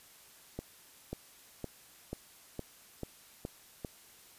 accelerating click train, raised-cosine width 2 ms, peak -24 dBFS, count 8, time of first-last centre 0.59-3.848 s, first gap 540 ms, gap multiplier 0.95, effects white hiss -58 dBFS RMS until 4.38 s + resampled to 32000 Hz

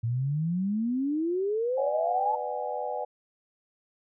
sine exponential sweep, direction up, 112 to 886 Hz, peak -25 dBFS, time 0.03-2.36 s, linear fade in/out 10 ms
sine chord, G# half-diminished seventh, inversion first, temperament just, 498.4 / 598 / 747.5 / 830.6 Hz, B4 / D5 / F#5 / G#5, +16 / +31 / +17 / 0 cents, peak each -35 dBFS, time 1.77-3.05 s, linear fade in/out 10 ms
effects none

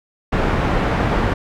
pink low-pass noise, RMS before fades -18 dBFS, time 0.32-1.34 s, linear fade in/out 10 ms, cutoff 1700 Hz, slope 12 dB/octave, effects none

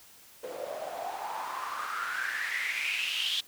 white noise with band-pass filter sweep, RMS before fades -34 dBFS, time 0.43-3.41 s, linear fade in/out 10 ms, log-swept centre 490 to 3400 Hz, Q 7.8, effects white hiss -55 dBFS RMS until 3.47 s

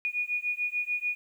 sine beating tone pair, 2451 / 2457.8 Hz, D#7 / D#7, -27 / -22 cents, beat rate 6.8 Hz, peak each -31 dBFS, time 0.05-1.15 s, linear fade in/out 0 ms, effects 10-bit

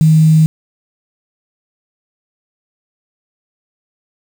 sine tone with quantisation, 157.7 Hz, D#3, 24 cents sharp, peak -5 dBFS, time 0.01-0.46 s, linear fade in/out 0 ms, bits 5, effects none

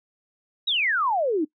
sine exponential sweep, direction down, 3945 to 288.5 Hz, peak -20 dBFS, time 0.67-1.45 s, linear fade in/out 10 ms, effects noise-tail reverb RT60 0.1 s tail -21 dB re dry

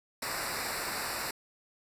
pink noise with comb filter, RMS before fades -35 dBFS, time 0.22-1.31 s, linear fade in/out 5 ms, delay 0.31 ms, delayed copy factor -0.85, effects resampled to 32000 Hz

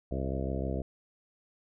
harmonic tone with a mistuned harmonic, 66.4 Hz, C2, 26 cents sharp, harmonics 1 / 2 / 3 / 4 / 5 / 6 / 7 / 8 / 9 / 10, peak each -34 / -37 / -39 / -40 / -41 / -42 / -42 / -43 / -44 / -44 dBFS, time 0.11-0.82 s, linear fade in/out 5 ms, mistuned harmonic 9, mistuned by +28 cents, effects none

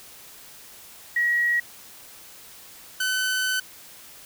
sine / sawtooth tone pair in turn, 1908 / 1514.4 Hz, A#6 / F#6, +40 / +40 cents, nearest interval major third, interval 400 cents, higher first, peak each -19 / -19 dBFS, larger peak neither, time 1.16-1.6 / 3-3.6 s, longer second, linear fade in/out 5 ms, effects white hiss -46 dBFS RMS until 4.25 s

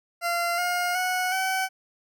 20% pulse tone with pitch steps, 689 / 711.7 / 735 / 759.2 Hz, F5 / F5 / F#5 / F#5, -24 / +33 / -12 / +44 cents, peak -19 dBFS, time 0.21-1.69 s, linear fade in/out 50 ms, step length 370 ms, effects none

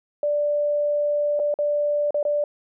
sine tone with dropouts, 587.3 Hz, D5, in tune, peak -19 dBFS, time 0.23-2.44 s, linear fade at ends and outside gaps 2 ms, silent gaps 1.393-1.398 / 1.541-1.588 / 2.107-2.144 / 2.229-2.251 s, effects none

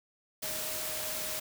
sine tone in noise, 622.3 Hz, D#5, in tune, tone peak -44 dBFS, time 0.42-1.4 s, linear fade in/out 10 ms, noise white, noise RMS -36 dBFS, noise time 0.42-1.4 s, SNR -11 dB, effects none

